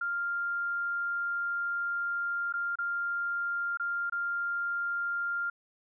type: tone with dropouts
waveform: sine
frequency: 1396.9 Hz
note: F6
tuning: in tune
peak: -29 dBFS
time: 0.01-5.5 s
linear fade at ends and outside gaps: 5 ms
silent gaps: 2.526-2.537 / 2.756-2.786 / 3.773-3.797 / 4.098-4.122 s
effects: none